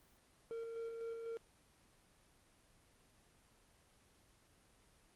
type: tone with tremolo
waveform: triangle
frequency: 458.5 Hz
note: A#4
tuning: 29 cents flat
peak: -39 dBFS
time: 0.51-1.37 s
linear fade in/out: 0 ms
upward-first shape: square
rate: 4 Hz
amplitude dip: 30%
effects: pink hiss -69 dBFS RMS until 5.15 s + Opus 24 kbps